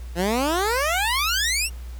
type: exponential sweep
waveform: 15% pulse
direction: up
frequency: 164.81 to 2865 Hz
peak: -14 dBFS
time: 0.15-1.7 s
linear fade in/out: 50 ms
effects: added 60 Hz sine -32 dBFS peak until 1.99 s + pink hiss -50 dBFS RMS until 1.99 s